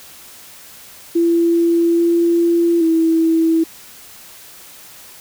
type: tone with pitch steps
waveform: sine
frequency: 337.8 / 339.9 / 326.2 Hz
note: E4 / F4 / E4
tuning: +42 / -47 / -18 cents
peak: -11 dBFS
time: 1.15-3.64 s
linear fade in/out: 10 ms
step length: 830 ms
effects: white hiss -40 dBFS RMS until 5.2 s